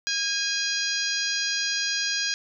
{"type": "harmonic tone with a mistuned harmonic", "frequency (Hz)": 817, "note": "G#5", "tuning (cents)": -29, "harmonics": [2, 3, 4, 5, 6, 7, 8], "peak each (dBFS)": [-30, -34, -34, -32, -29, -34, -34], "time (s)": [0.07, 2.34], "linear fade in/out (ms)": 0, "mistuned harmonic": 3, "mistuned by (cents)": 25, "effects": []}